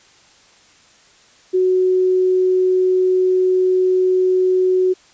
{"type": "tone", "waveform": "sine", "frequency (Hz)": 370, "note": "F#4", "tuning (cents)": 0, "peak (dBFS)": -12, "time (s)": [1.53, 4.94], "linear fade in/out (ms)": 20, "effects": ["white hiss -50 dBFS RMS until 5.13 s", "resampled to 16000 Hz"]}